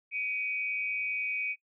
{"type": "tone pair together", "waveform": "sine", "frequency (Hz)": [2279, 2489], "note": ["C#7", "D#7"], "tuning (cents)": [47, 0], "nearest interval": "major second", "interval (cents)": 153, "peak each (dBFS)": [-33, -33], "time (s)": [0.11, 1.56], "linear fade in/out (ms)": 50, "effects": ["noise-tail reverb RT60 0.1 s tail -19 dB re dry"]}